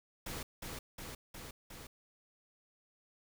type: noise with echo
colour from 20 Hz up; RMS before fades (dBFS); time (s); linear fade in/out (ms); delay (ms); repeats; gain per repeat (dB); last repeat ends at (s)
pink; -42; 0.26-0.43; 5; 360; 4; -2; 1.87
effects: none